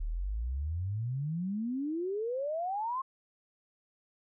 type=exponential sweep; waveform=sine; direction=up; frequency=36 to 1086 Hz; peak=-31 dBFS; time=0-3.02 s; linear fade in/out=10 ms; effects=none